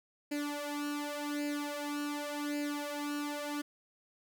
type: tone with flanger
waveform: sawtooth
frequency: 292.1 Hz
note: D4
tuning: 9 cents flat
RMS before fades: -37 dBFS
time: 0.31-3.62 s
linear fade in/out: 10 ms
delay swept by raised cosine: 0.42 to 2.72 ms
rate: 0.88 Hz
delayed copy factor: +0.8
effects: none